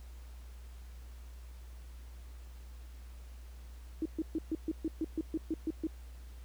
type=tone bursts; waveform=sine; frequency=318.6 Hz; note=D#4; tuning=41 cents sharp; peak=-30 dBFS; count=12; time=4.02-5.87 s; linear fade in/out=2 ms; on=35 ms; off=130 ms; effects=added 60 Hz sine -46 dBFS peak until 6.44 s + pink hiss -62 dBFS RMS until 6.44 s